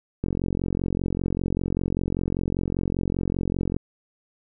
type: click train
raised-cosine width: 3 ms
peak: -12 dBFS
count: 160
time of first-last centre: 0.24-3.765 s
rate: 45.1 Hz
effects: none